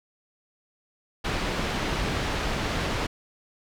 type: low-pass noise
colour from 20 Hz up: pink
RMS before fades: -28 dBFS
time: 1.24-3.07 s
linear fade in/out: 10 ms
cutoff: 4100 Hz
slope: 12 dB/octave
effects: none